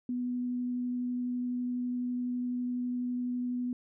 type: tone with vibrato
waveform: sine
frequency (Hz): 246.9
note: B3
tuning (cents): 0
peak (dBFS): -30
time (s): 0.09-3.73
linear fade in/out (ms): 2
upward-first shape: triangle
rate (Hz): 12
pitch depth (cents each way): 8
effects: none